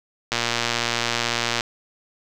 click train, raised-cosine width 0.2 ms, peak -4 dBFS, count 153, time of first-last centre 0.32-1.608 s, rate 118 Hz, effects none

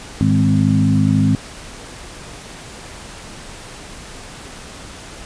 harmonic tone with a mistuned harmonic, 52.2 Hz, G#1, 10 cents sharp, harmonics 2 / 3 / 4 / 5, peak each -17 / -17 / -17 / -17 dBFS, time 0.21-1.35 s, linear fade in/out 0 ms, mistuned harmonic 4, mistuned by -19 cents, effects pink hiss -35 dBFS RMS until 5.25 s + resampled to 22050 Hz

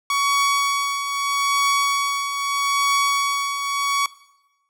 sawtooth tone with tremolo, 1124 Hz, C#6, 24 cents sharp, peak -12 dBFS, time 0.1-4.06 s, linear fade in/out 2 ms, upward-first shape triangle, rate 0.79 Hz, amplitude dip 60%, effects noise-tail reverb RT60 0.9 s tail -18 dB re dry + low-pass 12000 Hz 12 dB/octave

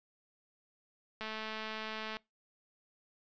click train, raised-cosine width 0.3 ms, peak -25 dBFS, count 210, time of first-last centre 1.21-2.169 s, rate 218 Hz, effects noise-tail reverb RT60 0.2 s tail -23 dB re dry + resampled to 16000 Hz

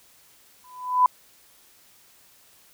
sine tone with exponential growth, 1000 Hz, B5, 21 cents sharp, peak -11 dBFS, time 0.64-1.06 s, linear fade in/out 2 ms, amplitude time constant 91 ms, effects white hiss -56 dBFS RMS until 2.73 s

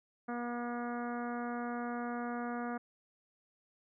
harmonic tone, 240 Hz, B3, 49 cents flat, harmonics 1 / 2 / 3 / 4 / 5 / 6 / 7 / 8 / 9, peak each -38 / -44 / -42 / -50 / -46 / -47 / -52 / -58 / -59 dBFS, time 0.28-2.78 s, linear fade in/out 10 ms, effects none

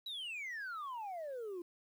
sine exponential sweep, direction down, 3968 to 336.6 Hz, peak -38 dBFS, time 0.06-1.62 s, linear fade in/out 5 ms, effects tanh soft clip ceiling -39 dBFS + 11-bit

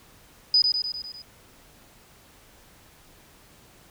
sine tone with echo, 4978 Hz, D#8, in tune, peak -15 dBFS, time 0.54-0.62 s, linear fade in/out 2 ms, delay 100 ms, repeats 6, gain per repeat -4 dB, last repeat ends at 1.22 s, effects pink hiss -54 dBFS RMS until 3.9 s

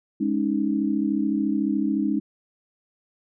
sine chord, Ab suspended fourth, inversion none, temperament equal, 207.7 / 277.2 / 311.1 Hz, Ab3 / Db4 / Eb4, 0 / 0 / 0 cents, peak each -25 dBFS, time 0.2-2.2 s, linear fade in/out 10 ms, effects none

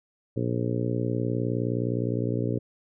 harmonic tone, 59.6 Hz, A#1, 39 cents sharp, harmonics 2 / 3 / 4 / 5 / 6 / 7 / 8 / 9, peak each -28 / -34 / -33 / -32 / -37 / -33 / -37 / -38 dBFS, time 0.36-2.59 s, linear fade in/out 10 ms, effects none

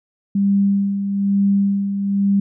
sine tone with tremolo, 198.8 Hz, G3, 25 cents sharp, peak -12 dBFS, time 0.35-2.4 s, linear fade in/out 5 ms, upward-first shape sine, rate 1.1 Hz, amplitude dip 55%, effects none

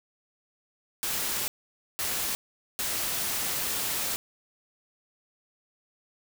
white noise bursts at uneven times, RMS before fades -30 dBFS, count 3, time 1.03-1.48 / 1.99-2.35 / 2.79-4.16 s, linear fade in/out 0 ms, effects none

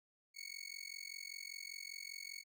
20% pulse tone with amplitude modulation, 2217 Hz, C#7, in tune, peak -37 dBFS, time 0.34-2.44 s, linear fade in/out 50 ms, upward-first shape sine, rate 45.1 Hz, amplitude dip 100%, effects none

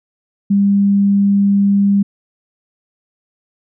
sine tone, 199.9 Hz, G3, 34 cents sharp, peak -9 dBFS, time 0.5-2.03 s, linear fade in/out 10 ms, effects none

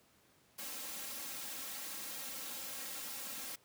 white noise with comb filter, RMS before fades -44 dBFS, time 0.58-3.56 s, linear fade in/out 10 ms, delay 3.7 ms, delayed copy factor +0.85, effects pink hiss -68 dBFS RMS until 3.64 s + high-pass 100 Hz 12 dB/octave

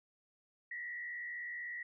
sine tone with frequency modulation, 1929 Hz, B6, 41 cents flat, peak -40 dBFS, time 0.71-1.83 s, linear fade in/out 5 ms, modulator 76 Hz, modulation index 0.84, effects none

